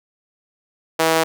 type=tone with high-pass filter; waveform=sawtooth; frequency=161.8 Hz; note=E3; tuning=32 cents flat; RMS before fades=-17 dBFS; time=0.99-1.24 s; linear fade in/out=10 ms; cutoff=530 Hz; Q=1.2; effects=none